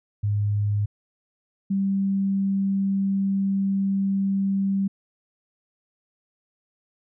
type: tone pair in turn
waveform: sine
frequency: 103.3 / 195.5 Hz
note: G#2 / G3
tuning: -9 / -4 cents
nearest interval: major seventh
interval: 1105 cents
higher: second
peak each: -20 dBFS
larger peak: neither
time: 0.23-0.86 / 1.7-4.88 s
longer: second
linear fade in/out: 10 ms
effects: none